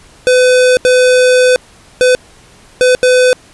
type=tone bursts at uneven times; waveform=square; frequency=504 Hz; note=B4; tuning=35 cents sharp; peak=-6 dBFS; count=5; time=0.27-0.77 / 0.85-1.56 / 2.01-2.15 / 2.81-2.95 / 3.03-3.33 s; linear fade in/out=0 ms; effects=pink hiss -42 dBFS RMS until 3.53 s + resampled to 24000 Hz